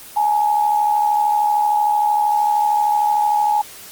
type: tone pair together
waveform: sine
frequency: 839 / 912.1 Hz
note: G#5 / A#5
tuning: +17 / -38 cents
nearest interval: minor second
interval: 145 cents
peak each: -14 / -23 dBFS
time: 0.16-3.62 s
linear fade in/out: 10 ms
effects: white hiss -38 dBFS RMS until 3.91 s + Opus 24 kbps